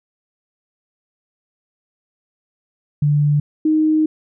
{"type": "tone pair in turn", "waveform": "sine", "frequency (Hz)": [146.83, 311.1], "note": ["D3", "D#4"], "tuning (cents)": [0, 0], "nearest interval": "octave + minor second", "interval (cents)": 1300, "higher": "second", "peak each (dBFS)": -12, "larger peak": "neither", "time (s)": [[3.02, 3.4], [3.65, 4.06]], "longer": "second", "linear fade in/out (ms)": 5, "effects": []}